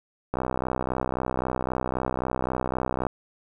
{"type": "click train", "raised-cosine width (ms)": 1, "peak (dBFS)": -12, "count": 175, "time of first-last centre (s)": [0.34, 3.067], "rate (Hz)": 63.8, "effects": ["9-bit"]}